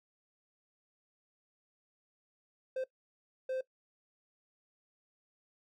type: tone bursts at uneven times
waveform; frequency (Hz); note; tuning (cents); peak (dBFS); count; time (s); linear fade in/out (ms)
triangle; 520; C5; -11; -31; 2; 2.76-2.84 / 3.49-3.61; 5
effects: noise-tail reverb RT60 0.1 s tail -19 dB re dry

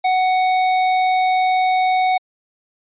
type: tone with tanh clipping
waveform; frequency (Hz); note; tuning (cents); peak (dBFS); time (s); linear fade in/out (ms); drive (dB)
sine; 743; F#5; +7; -16; 0.04-2.18; 10; 16
effects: resampled to 8000 Hz

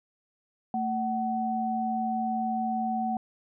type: tone pair together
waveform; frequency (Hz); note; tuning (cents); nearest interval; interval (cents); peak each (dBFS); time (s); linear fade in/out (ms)
sine; 224.4 / 751.1; A3 / F#5; +34 / +26; octave + major sixth; 2092; -30 / -28; 0.74-3.17; 2
effects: none

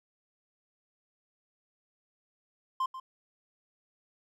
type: tone with echo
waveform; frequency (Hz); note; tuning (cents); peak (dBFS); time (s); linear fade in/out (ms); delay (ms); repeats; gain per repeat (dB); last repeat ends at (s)
triangle; 1046; C6; -1; -25; 2.8-2.86; 5; 140; 1; -12; 3
effects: none

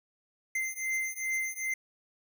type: beating tone pair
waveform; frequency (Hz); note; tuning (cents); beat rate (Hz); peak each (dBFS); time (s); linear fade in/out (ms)
square; 2079 / 2081.5; C7 / C7; -12 / -10; 2.5; -35 / -34; 0.55-1.74; 5
effects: none

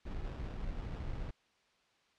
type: noise with sample-and-hold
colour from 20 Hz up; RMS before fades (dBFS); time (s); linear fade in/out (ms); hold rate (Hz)
brown; -40; 0.05-1.31; 10; 2100
effects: white hiss -71 dBFS RMS until 2.18 s + low-pass 4000 Hz 12 dB/octave

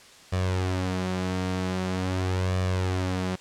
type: tone with flanger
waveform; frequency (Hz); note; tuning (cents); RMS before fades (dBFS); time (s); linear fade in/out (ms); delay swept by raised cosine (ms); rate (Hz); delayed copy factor
sawtooth; 92.5; F#2; 0; -27; 0.32-3.36; 10; 1.7 to 6.5; 0.44; +0.55
effects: white hiss -50 dBFS RMS until 3.4 s + low-pass 7000 Hz 12 dB/octave

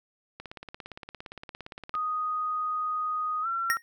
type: click train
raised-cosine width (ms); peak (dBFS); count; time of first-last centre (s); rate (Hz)
0.3; -24; 28; 0.4-1.952; 17.4
type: tone with pitch glide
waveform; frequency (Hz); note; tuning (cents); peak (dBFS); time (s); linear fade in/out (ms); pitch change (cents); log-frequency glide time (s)
sine; 1244.5 to 1357.1; D#6 to E6; 0 to +50; -27; 1.94-3.77; 0; +150; 3.42-3.47
type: tone with exponential decay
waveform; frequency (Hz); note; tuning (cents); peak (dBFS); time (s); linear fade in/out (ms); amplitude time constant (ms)
square; 1864.7; A#6; 0; -20; 3.7-3.82; 0; 26
effects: none

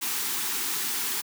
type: band-stop noise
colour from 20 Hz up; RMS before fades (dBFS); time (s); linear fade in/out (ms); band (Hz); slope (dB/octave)
white; -29; 0.01-1.22; 20; 450 to 770; 96
effects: high-pass 200 Hz 12 dB/octave

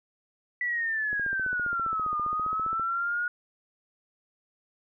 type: exponential two-way sweep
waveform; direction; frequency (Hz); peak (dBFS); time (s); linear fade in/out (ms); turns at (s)
sine; down then up; 1975.5 to 1207 to 1451; -26; 0.61-3.28; 2; 2.19
type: click train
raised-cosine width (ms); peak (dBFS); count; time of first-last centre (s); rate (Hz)
2; -29; 26; 1.13-2.797; 15
effects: none

